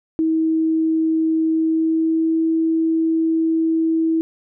sine tone with pitch glide, 320.6 to 324.3 Hz, E4 to E4, -48 to -28 cents, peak -15 dBFS, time 0.19-4.21 s, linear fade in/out 0 ms, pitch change +20 cents, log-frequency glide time 1.49-2.43 s, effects none

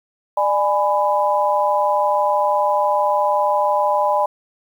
sine chord, G# diminished, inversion second, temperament just, 598 / 830.6 / 996.7 Hz, D5 / G#5 / B5, +31 / 0 / +16 cents, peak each -19 dBFS, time 0.37-4.26 s, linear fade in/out 5 ms, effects 8-bit

